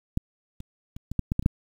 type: clicks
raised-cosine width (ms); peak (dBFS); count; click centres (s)
5; -12 / -26 / -27 / -20 / -11 / -12 / -11 / -25 / -6; 9; 0.174 / 0.604 / 0.965 / 1.116 / 1.193 / 1.319 / 1.394 / 1.426 / 1.461
effects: 8-bit